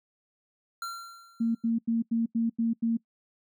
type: tone with exponential decay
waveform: square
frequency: 1370 Hz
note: F6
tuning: 34 cents flat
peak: -32 dBFS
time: 0.82-1.7 s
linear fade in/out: 2 ms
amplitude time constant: 190 ms
type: tone bursts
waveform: sine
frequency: 229.4 Hz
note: A#3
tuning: 28 cents flat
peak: -23 dBFS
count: 7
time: 1.4-2.972 s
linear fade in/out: 10 ms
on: 150 ms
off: 87 ms
effects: noise-tail reverb RT60 0.1 s tail -23 dB re dry